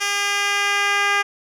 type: tone with band-pass filter sweep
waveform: 10% pulse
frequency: 404.5 Hz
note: G#4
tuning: 46 cents flat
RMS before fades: -20 dBFS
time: 0-1.23 s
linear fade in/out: 20 ms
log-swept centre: 4200 to 1900 Hz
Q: 0.83
effects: none